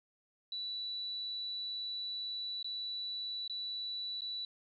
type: tone with dropouts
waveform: sine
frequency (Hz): 3951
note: B7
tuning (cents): 0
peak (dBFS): -37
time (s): 0.52-4.45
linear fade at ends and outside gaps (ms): 2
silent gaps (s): 2.628-2.644 / 3.478-3.497 / 4.208-4.218
effects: none